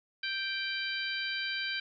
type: harmonic tone with a mistuned harmonic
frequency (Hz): 784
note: G5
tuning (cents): 0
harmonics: 2 / 3 / 4 / 5 / 6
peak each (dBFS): -36 / -38 / -39 / -40 / -41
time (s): 0.23-1.8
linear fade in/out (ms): 5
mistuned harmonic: 4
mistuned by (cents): -17
effects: none